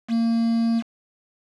triangle tone with quantisation, 229.7 Hz, A#3, 25 cents flat, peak -16 dBFS, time 0.08-0.83 s, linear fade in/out 50 ms, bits 6, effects low-pass 5000 Hz 12 dB/octave

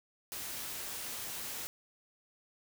white noise, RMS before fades -41 dBFS, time 0.32-1.67 s, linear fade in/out 0 ms, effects none

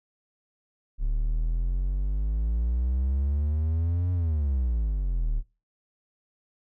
triangle exponential two-way sweep, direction up then down, 35.24 to 90.7 to 35.24 Hz, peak -21 dBFS, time 0.98-5.43 s, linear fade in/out 50 ms, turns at 4.12 s, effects noise-tail reverb RT60 0.3 s tail -21 dB re dry

